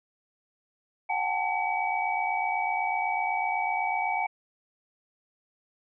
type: tone cluster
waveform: sine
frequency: 735 / 795 / 883 / 2276 Hz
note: F#5 / G5 / A5 / C#7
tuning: -12 / +24 / +6 / +45 cents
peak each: -31 dBFS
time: 1.09-4.27 s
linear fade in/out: 10 ms
effects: none